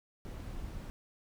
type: noise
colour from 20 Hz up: brown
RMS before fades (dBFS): -42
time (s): 0.25-0.9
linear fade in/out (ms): 0
effects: none